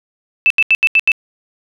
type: tone bursts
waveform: sine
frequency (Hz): 2637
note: E7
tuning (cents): 0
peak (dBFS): -7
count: 6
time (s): 0.46-1.118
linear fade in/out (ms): 0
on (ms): 43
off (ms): 80
effects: none